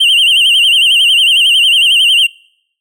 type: tone with vibrato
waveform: triangle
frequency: 2960 Hz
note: F#7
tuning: in tune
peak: -4 dBFS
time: 0-2.27 s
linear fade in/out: 10 ms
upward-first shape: sine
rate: 11 Hz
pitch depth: 130 cents each way
effects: noise-tail reverb RT60 0.7 s tail -26 dB re dry